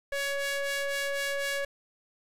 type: ring-modulated tone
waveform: sawtooth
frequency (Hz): 561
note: C#5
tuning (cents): +21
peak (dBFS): -22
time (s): 0.12-1.65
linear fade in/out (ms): 5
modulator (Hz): 1120
effects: resampled to 32000 Hz + 9-bit